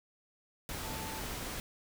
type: tone in noise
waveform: sine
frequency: 883 Hz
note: A5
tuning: 6 cents sharp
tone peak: -45 dBFS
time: 0.84-1.2 s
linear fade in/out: 0 ms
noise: pink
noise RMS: -40 dBFS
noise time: 0.69-1.6 s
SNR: -8 dB
effects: none